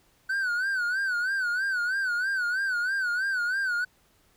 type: tone with vibrato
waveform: triangle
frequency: 1506 Hz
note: F#6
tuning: 30 cents sharp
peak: -23 dBFS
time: 0.29-3.85 s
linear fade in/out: 10 ms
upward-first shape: sine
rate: 3.1 Hz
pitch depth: 110 cents each way
effects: pink hiss -64 dBFS RMS until 4.36 s